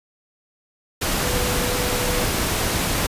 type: tone in noise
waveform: sine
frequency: 493.9 Hz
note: B4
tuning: in tune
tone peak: -27 dBFS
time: 1.23-2.24 s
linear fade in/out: 10 ms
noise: pink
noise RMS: -22 dBFS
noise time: 1.01-3.07 s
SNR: -8 dB
effects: resampled to 32000 Hz